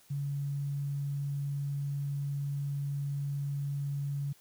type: tone with quantisation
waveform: sine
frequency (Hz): 141.4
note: C#3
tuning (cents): +35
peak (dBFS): -31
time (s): 0.1-4.33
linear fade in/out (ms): 10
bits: 10
effects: white hiss -62 dBFS RMS until 4.4 s